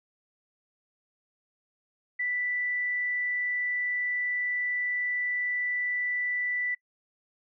sine tone, 1975.5 Hz, B6, in tune, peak -27 dBFS, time 2.19-6.75 s, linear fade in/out 10 ms, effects noise-tail reverb RT60 0.1 s tail -24 dB re dry

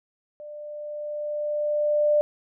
sine tone with level ramp, 595 Hz, D5, 22 cents sharp, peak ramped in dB -37 to -16 dBFS, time 0.4-2.21 s, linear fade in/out 0 ms, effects none

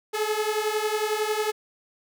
sawtooth beating tone pair, 422.5 / 433.5 Hz, G#4 / A4, +30 / -26 cents, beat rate 11 Hz, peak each -23 dBFS, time 0.13-1.52 s, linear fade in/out 20 ms, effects none

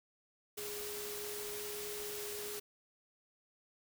sine tone in noise, 415.3 Hz, G#4, in tune, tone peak -44 dBFS, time 0.57-2.6 s, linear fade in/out 10 ms, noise white, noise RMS -44 dBFS, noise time 0.57-2.6 s, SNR -3 dB, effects none

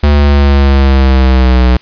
square exponential sweep, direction down, 73.42 to 61.74 Hz, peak -5 dBFS, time 0.03-1.77 s, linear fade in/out 5 ms, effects white hiss -41 dBFS RMS until 1.81 s + resampled to 11025 Hz

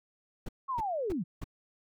brown noise bursts, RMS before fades -37 dBFS, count 4, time 0.46-1.442 s, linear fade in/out 5 ms, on 28 ms, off 290 ms
sine linear sweep, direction down, 1106 to 143.4 Hz, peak -30 dBFS, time 0.68-1.24 s, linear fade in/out 20 ms
effects none

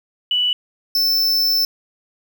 sine / square tone pair in turn, 2960 / 5299 Hz, F#7 / E8, 0 / +8 cents, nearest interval minor seventh, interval 1008 cents, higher second, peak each -15 dBFS, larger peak neither, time 0.31-0.53 / 0.95-1.65 s, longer second, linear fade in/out 2 ms, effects 8-bit

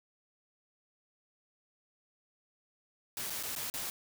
white noise with dropouts, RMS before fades -38 dBFS, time 3.17-3.9 s, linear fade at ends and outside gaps 1 ms, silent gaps 3.299-3.303 / 3.428-3.434 / 3.552-3.561 / 3.7-3.739 s, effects none

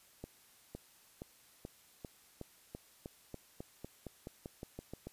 accelerating click train, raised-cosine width 2 ms, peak -30 dBFS, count 18, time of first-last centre 0.24-5.07 s, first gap 510 ms, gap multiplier 0.92, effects white hiss -64 dBFS RMS until 5.12 s + resampled to 32000 Hz

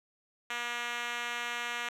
5% pulse tone with band-pass filter, 239.5 Hz, A#3, 47 cents sharp, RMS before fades -36 dBFS, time 0.5-1.89 s, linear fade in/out 2 ms, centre 2300 Hz, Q 0.64, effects none

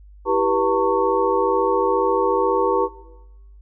sine tone cluster, 330.6 / 392.8 / 487.1 / 904 / 1108 Hz, E4 / G4 / B4 / A5 / C#6, +5 / +4 / -24 / +47 / -1 cents, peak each -27 / -21 / -21 / -21 / -24 dBFS, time 0.25-2.89 s, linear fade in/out 50 ms, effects noise-tail reverb RT60 1.0 s tail -17 dB re dry + added 50 Hz sine -42 dBFS peak until 3.61 s

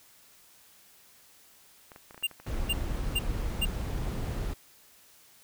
clicks, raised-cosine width 0.5 ms, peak -32 dBFS, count 11, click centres 1.918 / 1.961 / 2.109 / 2.145 / 2.178 / 2.226 / 2.313 / 2.4 / 2.466 / 2.543 / 2.577 s
square tone bursts, 2794 Hz, F7, in tune, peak -26 dBFS, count 4, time 2.23-3.654 s, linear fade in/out 10 ms, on 41 ms, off 420 ms
brown noise, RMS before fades -32 dBFS, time 2.46-4.54 s, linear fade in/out 10 ms
effects white hiss -58 dBFS RMS until 5.43 s

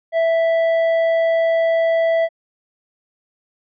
triangle tone with tanh clipping, 659.3 Hz, E5, in tune, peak -15 dBFS, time 0.12-2.29 s, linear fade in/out 50 ms, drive 13 dB, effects low-pass 3000 Hz 12 dB/octave + MP3 96 kbps

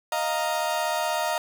35% pulse chord, Eb suspended second, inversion none, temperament equal, 622.3 / 698.5 / 932.3 Hz, Eb5 / F5 / Bb5, 0 / 0 / 0 cents, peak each -27 dBFS, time 0.12-1.38 s, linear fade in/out 2 ms, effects none

